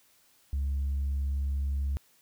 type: tone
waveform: sine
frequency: 69.3 Hz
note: C#2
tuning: in tune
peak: -25 dBFS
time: 0.53-1.97 s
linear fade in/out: 0 ms
effects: tanh soft clip ceiling -25 dBFS + white hiss -64 dBFS RMS until 2.21 s